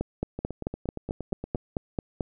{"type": "two click trains", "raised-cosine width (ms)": 2, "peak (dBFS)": [-14, -20], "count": [11, 11], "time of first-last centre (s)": [[0.01, 2.208], [0.39, 1.557]], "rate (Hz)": [4.55, 8.57], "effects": []}